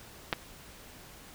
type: clicks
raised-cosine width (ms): 0.3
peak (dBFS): -11 / -19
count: 2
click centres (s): 0.328 / 0.334
effects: pink hiss -51 dBFS RMS until 1.34 s